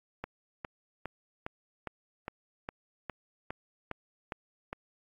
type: click train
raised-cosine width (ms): 0.5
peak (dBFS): -21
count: 12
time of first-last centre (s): 0.24-4.73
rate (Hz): 2.45
effects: AAC 64 kbps